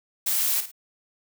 blue noise with echo, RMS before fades -24 dBFS, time 0.26-0.61 s, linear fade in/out 10 ms, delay 53 ms, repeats 2, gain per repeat -10 dB, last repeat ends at 0.716 s, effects none

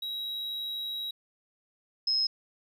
triangle / sine tone pair in turn, 3853 / 5143 Hz, B7 / E8, -44 / -44 cents, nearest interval perfect fourth, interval 500 cents, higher second, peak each -31 / -24 dBFS, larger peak second, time 0.02-1.11 / 2.07-2.27 s, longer first, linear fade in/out 5 ms, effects none

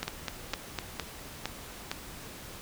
two click trains, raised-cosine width 0.2 ms, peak -14 / -14 dBFS, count 4 / 5, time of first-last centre 0.03-0.788 / 0.08-1.915 s, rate 3.96 / 2.18 Hz, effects pink hiss -45 dBFS RMS until 2.61 s

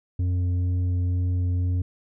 sine tone with tanh clipping, 89.8 Hz, F2, 49 cents sharp, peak -22 dBFS, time 0.19-1.82 s, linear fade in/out 5 ms, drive 6 dB, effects none

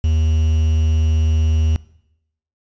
triangle tone with quantisation, 79 Hz, D#2, 27 cents sharp, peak -11 dBFS, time 0.04-1.76 s, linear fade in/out 0 ms, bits 6, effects noise-tail reverb RT60 0.8 s tail -20 dB re dry + resampled to 16000 Hz

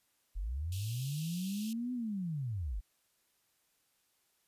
sine linear two-way sweep, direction up then down, 39.74 to 253.1 to 39.74 Hz, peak -34 dBFS, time 0.35-2.81 s, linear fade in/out 20 ms, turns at 1.93 s
pink high-pass noise, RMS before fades -48 dBFS, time 0.72-1.73 s, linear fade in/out 2 ms, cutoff 2600 Hz, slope 96 dB/octave
effects white hiss -75 dBFS RMS until 4.47 s + resampled to 32000 Hz

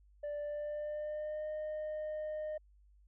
sine tone with pitch glide, 587.3 to 613.7 Hz, D5 to D#5, 0 to -24 cents, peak -34 dBFS, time 0.23-2.58 s, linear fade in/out 10 ms, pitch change +76 cents, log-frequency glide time 0.4-1.49 s, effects tanh soft clip ceiling -36 dBFS + added 50 Hz sine -61 dBFS peak until 3.07 s

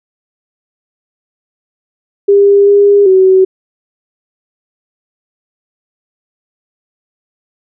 sine tone with pitch steps, 401.5 / 404.9 / 377.5 Hz, G4 / G#4 / F#4, +41 / -44 / +35 cents, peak -3 dBFS, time 2.28-3.45 s, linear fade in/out 10 ms, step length 390 ms, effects none

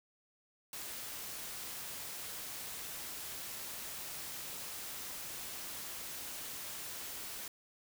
white noise, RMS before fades -44 dBFS, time 0.73-7.48 s, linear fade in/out 2 ms, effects none

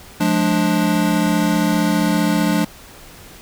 square chord, D diminished, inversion first, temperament just, 176.2 / 211.4 / 293.7 Hz, F3 / Ab3 / D4, +16 / +31 / 0 cents, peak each -20 dBFS, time 0.2-2.65 s, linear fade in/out 10 ms, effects pink hiss -41 dBFS RMS until 3.41 s

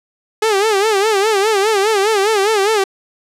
sawtooth tone with vibrato, 415.3 Hz, G#4, in tune, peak -8 dBFS, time 0.42-2.84 s, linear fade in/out 5 ms, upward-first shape sine, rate 4.9 Hz, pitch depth 130 cents each way, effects low-pass 10000 Hz 12 dB/octave

